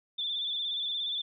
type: tone with vibrato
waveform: sine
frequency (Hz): 3520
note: A7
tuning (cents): 0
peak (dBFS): -30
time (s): 0.18-1.22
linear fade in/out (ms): 10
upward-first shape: square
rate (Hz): 17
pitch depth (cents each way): 33
effects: none